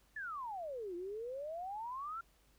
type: exponential two-way sweep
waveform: sine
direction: down then up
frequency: 1784 to 340 to 1392 Hz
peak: -40 dBFS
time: 0.16-2.21 s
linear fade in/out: 5 ms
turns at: 0.95 s
effects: added 50 Hz sine -70 dBFS peak until 2.58 s + pink hiss -71 dBFS RMS until 2.58 s